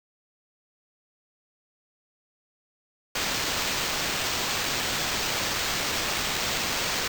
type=noise with sample-and-hold; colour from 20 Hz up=blue; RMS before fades=-28 dBFS; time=3.15-7.08 s; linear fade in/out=5 ms; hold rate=11025 Hz; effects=none